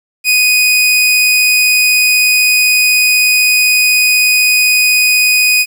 sawtooth tone, 2489 Hz, D#7, in tune, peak -4 dBFS, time 0.24-5.66 s, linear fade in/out 50 ms, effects 7-bit

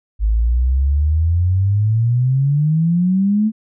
sine exponential sweep, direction up, 51.5 to 221.6 Hz, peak -12 dBFS, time 0.19-3.52 s, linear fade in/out 50 ms, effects none

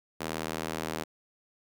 sawtooth tone with high-pass filter, 79.6 Hz, D#2, 40 cents sharp, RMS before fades -35 dBFS, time 0.2-1.04 s, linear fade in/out 10 ms, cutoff 270 Hz, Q 0.62, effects none

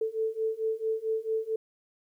sine beating tone pair, 440 / 444.5 Hz, A4 / A4, 0 / +18 cents, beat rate 4.5 Hz, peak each -31 / -30 dBFS, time 0.01-1.56 s, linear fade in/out 5 ms, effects 11-bit

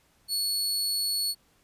sawtooth tone, 4400 Hz, C#8, 14 cents flat, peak -23 dBFS, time 0.28-1.35 s, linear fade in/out 50 ms, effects pink hiss -65 dBFS RMS until 1.63 s + resampled to 32000 Hz

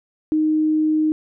sine tone, 310 Hz, D#4, 6 cents flat, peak -15 dBFS, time 0.32-1.12 s, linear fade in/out 0 ms, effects none

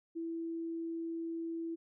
sine tone, 330.9 Hz, E4, 7 cents sharp, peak -36 dBFS, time 0.15-1.76 s, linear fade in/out 20 ms, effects none

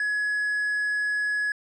triangle tone with hard clipping, 1686 Hz, G#6, 26 cents sharp, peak -24 dBFS, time 0-1.52 s, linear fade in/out 2 ms, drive 5 dB, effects resampled to 24000 Hz

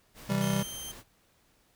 pink noise, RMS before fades -48 dBFS, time 0.14-1.04 s, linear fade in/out 50 ms
square chord, C major, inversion none, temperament just, 130.81 / 163.52 / 196.22 Hz, C3 / E3 / G3, 0 / -14 / +2 cents, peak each -33 / -34 / -29 dBFS, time 0.29-0.63 s, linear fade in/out 10 ms
15% pulse tone, 3141 Hz, G7, 3 cents sharp, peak -31 dBFS, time 0.41-0.92 s, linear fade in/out 10 ms
effects pink hiss -67 dBFS RMS until 1.75 s

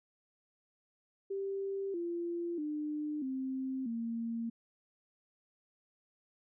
sine tone with pitch steps, 392 / 343.2 / 300.5 / 263.1 / 230.4 Hz, G4 / F4 / D4 / C4 / A#3, 0 / -30 / +40 / +10 / -20 cents, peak -34 dBFS, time 1.3-4.5 s, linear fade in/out 10 ms, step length 640 ms, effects none

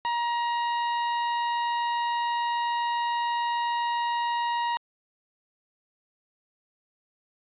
40% pulse tone, 947 Hz, A#5, 27 cents sharp, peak -24 dBFS, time 0.05-4.77 s, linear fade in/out 0 ms, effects resampled to 8000 Hz + 10-bit

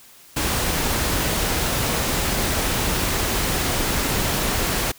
pink noise, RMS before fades -22 dBFS, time 0.36-4.92 s, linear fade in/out 10 ms, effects white hiss -48 dBFS RMS until 4.98 s

